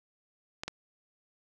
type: clicks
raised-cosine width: 0.2 ms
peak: -18 dBFS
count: 2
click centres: 0.635 / 0.68 s
effects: none